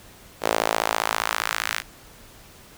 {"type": "tone with high-pass filter sweep", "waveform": "sawtooth", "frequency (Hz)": 55, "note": "A1", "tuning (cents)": 0, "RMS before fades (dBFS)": -25, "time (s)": [0.41, 1.83], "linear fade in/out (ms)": 50, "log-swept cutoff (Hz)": [510, 1800], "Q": 1.4, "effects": ["pink hiss -48 dBFS RMS until 2.77 s"]}